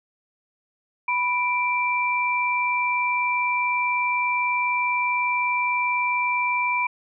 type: tone pair together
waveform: sine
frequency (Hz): 987.6 / 2349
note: B5 / D7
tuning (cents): 0 / 0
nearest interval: octave + minor third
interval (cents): 1500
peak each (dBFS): -23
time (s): 1.08-6.87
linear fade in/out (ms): 5
effects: none